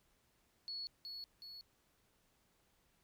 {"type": "tone with echo", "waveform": "triangle", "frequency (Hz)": 4383, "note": "C#8", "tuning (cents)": -20, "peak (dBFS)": -38, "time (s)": [0.68, 0.87], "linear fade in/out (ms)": 0, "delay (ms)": 370, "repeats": 2, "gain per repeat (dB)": -5, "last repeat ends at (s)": 1.61, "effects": ["tanh soft clip ceiling -40 dBFS", "pink hiss -75 dBFS RMS until 3.03 s"]}